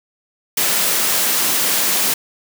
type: high-pass noise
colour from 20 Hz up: white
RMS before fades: -17 dBFS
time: 0.57-2.14 s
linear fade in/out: 5 ms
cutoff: 140 Hz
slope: 96 dB/octave
effects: none